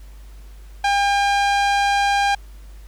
sawtooth tone with low-pass filter, 803 Hz, G5, 41 cents sharp, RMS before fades -18 dBFS, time 0.84-2.35 s, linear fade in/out 5 ms, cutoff 6000 Hz, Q 0.55, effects added 50 Hz sine -37 dBFS peak until 2.87 s + pink hiss -53 dBFS RMS until 2.87 s

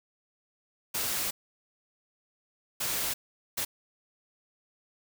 white noise bursts at uneven times, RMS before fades -31 dBFS, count 3, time 0.94-1.31 / 2.8-3.14 / 3.57-3.65 s, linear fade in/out 10 ms, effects none

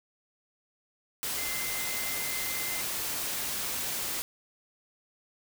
sine tone in noise, 2071 Hz, C7, 18 cents flat, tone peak -38 dBFS, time 1.38-2.81 s, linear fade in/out 0 ms, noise white, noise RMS -33 dBFS, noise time 1.23-4.22 s, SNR -8 dB, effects none

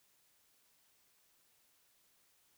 silence, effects white hiss -72 dBFS RMS until 2.57 s

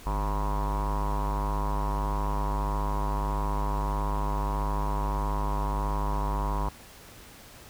square tone with low-pass filter, 50.8 Hz, G#1, 38 cents flat, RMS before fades -28 dBFS, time 0.06-6.69 s, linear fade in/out 5 ms, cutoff 1000 Hz, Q 9.2, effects pink hiss -49 dBFS RMS until 7.69 s

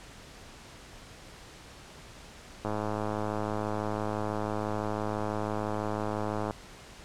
click train, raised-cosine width 1 ms, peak -18 dBFS, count 410, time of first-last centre 2.65-6.508 s, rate 106 Hz, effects pink hiss -49 dBFS RMS until 7.04 s + low-pass 8000 Hz 12 dB/octave

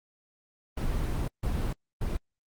brown noise bursts at uneven times, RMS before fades -29 dBFS, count 3, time 0.77-1.28 / 1.43-1.73 / 2.01-2.17 s, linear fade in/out 5 ms, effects Opus 24 kbps

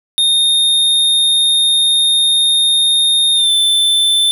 square tone with pitch glide, 3678 to 3534 Hz, A#7 to A7, -24 to +7 cents, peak -10 dBFS, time 0.18-4.31 s, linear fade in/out 0 ms, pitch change -69 cents, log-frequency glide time 3.34-3.5 s, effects none

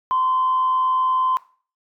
sine tone with frequency modulation, 1032 Hz, C6, 24 cents flat, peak -16 dBFS, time 0.11-1.37 s, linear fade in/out 0 ms, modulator 88.6 Hz, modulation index 0.31, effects noise-tail reverb RT60 0.4 s tail -18 dB re dry + tanh soft clip ceiling -12 dBFS

